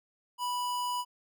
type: tone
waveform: square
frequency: 984 Hz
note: B5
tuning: 7 cents flat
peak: -31 dBFS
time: 0.38-1.05 s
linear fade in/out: 50 ms
effects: none